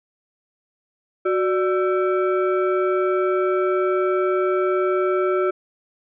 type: tone with frequency modulation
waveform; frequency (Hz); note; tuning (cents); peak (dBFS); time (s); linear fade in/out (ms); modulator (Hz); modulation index
sine; 370; F#4; 0; -17; 1.25-5.51; 10; 961; 0.88
effects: none